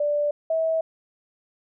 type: tone pair in turn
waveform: sine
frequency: 587.3 / 647 Hz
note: D5 / E5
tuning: 0 / -32 cents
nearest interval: major second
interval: 168 cents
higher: second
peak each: -20 dBFS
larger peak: neither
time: 0-0.31 / 0.5-0.81 s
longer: neither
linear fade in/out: 5 ms
effects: none